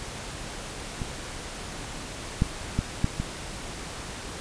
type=clicks; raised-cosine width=5 ms; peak=-19 / -8 / -11 / -9 / -14 dBFS; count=5; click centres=1.018 / 2.421 / 2.79 / 3.044 / 3.2 s; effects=pink hiss -37 dBFS RMS until 4.4 s + resampled to 22050 Hz